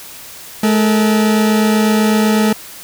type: tone pair together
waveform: 40% pulse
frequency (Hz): 213.8 / 455.6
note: A3 / A#4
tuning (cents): -49 / -40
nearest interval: octave + minor second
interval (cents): 1309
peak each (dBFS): -10 / -19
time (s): 0.63-2.53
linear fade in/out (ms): 5
effects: white hiss -34 dBFS RMS until 2.83 s